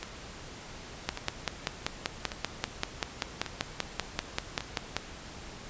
two click trains, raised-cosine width 0.2 ms, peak -18 / -10 dBFS, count 5 / 21, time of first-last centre 0.03-4.607 / 1.09-4.966 s, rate 0.874 / 5.16 Hz, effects pink hiss -45 dBFS RMS until 5.69 s + resampled to 16000 Hz

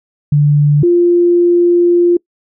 sine tone pair in turn, 146.5 / 348.4 Hz, D3 / F4, -4 / -4 cents, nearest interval octave + minor third, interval 1500 cents, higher second, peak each -6 dBFS, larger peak neither, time 0.32-0.83 / 0.83-2.17 s, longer second, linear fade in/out 5 ms, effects noise-tail reverb RT60 0.1 s tail -25 dB re dry

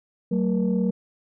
sine tone cluster, 188.3 / 226 / 474.3 Hz, F#3 / A3 / A#4, +31 / +47 / +30 cents, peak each -21 / -24 / -28 dBFS, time 0.31-0.91 s, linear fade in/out 10 ms, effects tanh soft clip ceiling -13 dBFS

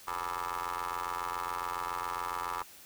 20% pulse ring-modulated tone, 87.2 Hz, F2, 2 cents flat, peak -26 dBFS, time 0.07-2.63 s, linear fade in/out 10 ms, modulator 1080 Hz, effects white hiss -53 dBFS RMS until 2.85 s

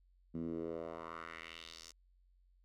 10% pulse tone with band-pass filter sweep, 82.41 Hz, E2, in tune, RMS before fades -45 dBFS, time 0.34-1.92 s, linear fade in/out 10 ms, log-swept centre 210 to 6400 Hz, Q 2.3, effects added 45 Hz sine -66 dBFS peak until 2.64 s

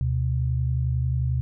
sine tone pair together, 75.1 / 126.3 Hz, D2 / B2, +39 / +39 cents, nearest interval major sixth, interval 900 cents, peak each -25 / -23 dBFS, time 0.01-1.41 s, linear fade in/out 0 ms, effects none

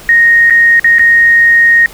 sine tone with dropouts, 1863 Hz, A#6, 2 cents flat, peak -3 dBFS, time 0.09-1.86 s, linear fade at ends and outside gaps 1 ms, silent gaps 0.499-0.506 / 0.796-0.844 / 0.985-0.994 s, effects pink hiss -33 dBFS RMS until 1.93 s

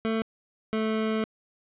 25% pulse tone pair in turn, 222.8 / 219.1 Hz, A3 / A3, +22 / -7 cents, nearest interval unison, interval 29 cents, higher first, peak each -21 / -21 dBFS, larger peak neither, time 0.05-0.22 / 0.73-1.24 s, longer second, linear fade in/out 0 ms, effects resampled to 8000 Hz + 10-bit

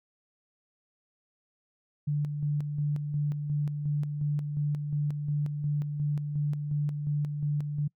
sine tone with tremolo, 147 Hz, D3, 2 cents sharp, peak -25 dBFS, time 2.07-7.88 s, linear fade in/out 10 ms, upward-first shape square, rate 2.8 Hz, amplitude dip 45%, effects noise-tail reverb RT60 0.1 s tail -26 dB re dry

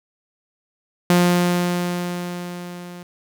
sawtooth tone with level ramp, 176.5 Hz, F3, 19 cents sharp, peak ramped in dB -8 to -31 dBFS, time 1.1-3.03 s, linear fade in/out 2 ms, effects none

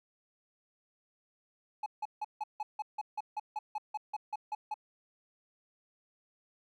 triangle tone bursts, 850 Hz, G#5, 40 cents sharp, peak -31 dBFS, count 16, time 1.83-4.742 s, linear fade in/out 5 ms, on 32 ms, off 160 ms, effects none

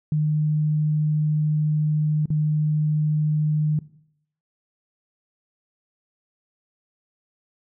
sine tone with dropouts, 152.3 Hz, D#3, 37 cents flat, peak -18 dBFS, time 0.12-3.79 s, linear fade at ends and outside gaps 2 ms, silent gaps 2.257-2.303 s, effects noise-tail reverb RT60 0.7 s tail -19 dB re dry

